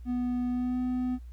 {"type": "tone with pitch glide", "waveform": "triangle", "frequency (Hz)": [246.9, 251.5], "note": ["B3", "B3"], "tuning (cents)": [0, 32], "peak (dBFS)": -25, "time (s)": [0.05, 1.19], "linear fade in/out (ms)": 50, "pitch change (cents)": 32, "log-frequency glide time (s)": [0.49, 0.8], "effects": ["added 60 Hz sine -41 dBFS peak until 1.32 s", "pink hiss -69 dBFS RMS until 1.32 s"]}